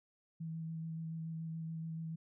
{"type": "tone with vibrato", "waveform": "sine", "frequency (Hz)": 162.2, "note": "E3", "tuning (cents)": -28, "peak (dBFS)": -39, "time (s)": [0.4, 2.16], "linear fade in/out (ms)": 10, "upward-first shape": "square", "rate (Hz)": 7, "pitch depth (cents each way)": 11, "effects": []}